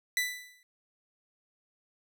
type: tone with exponential decay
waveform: sawtooth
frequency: 1986 Hz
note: B6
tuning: 9 cents sharp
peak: -21 dBFS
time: 0.17-0.63 s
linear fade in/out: 1 ms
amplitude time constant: 100 ms
effects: none